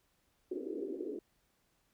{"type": "band-pass noise", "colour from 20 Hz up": "white", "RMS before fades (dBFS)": -40, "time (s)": [0.51, 1.19], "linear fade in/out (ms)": 5, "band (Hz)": [290, 420], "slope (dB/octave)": 48, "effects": ["pink hiss -75 dBFS RMS until 1.93 s"]}